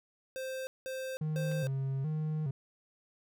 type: tone bursts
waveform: square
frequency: 523.3 Hz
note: C5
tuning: in tune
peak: -37 dBFS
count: 3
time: 0.36-1.67 s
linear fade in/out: 0 ms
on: 310 ms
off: 190 ms
type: tone with vibrato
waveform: triangle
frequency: 144.5 Hz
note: D3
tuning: 28 cents flat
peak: -29 dBFS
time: 1.21-2.51 s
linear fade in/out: 5 ms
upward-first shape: square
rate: 1.2 Hz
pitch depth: 120 cents each way
type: clicks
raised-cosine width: 0.3 ms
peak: -37 dBFS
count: 2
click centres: 1.515 / 1.522 s
effects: none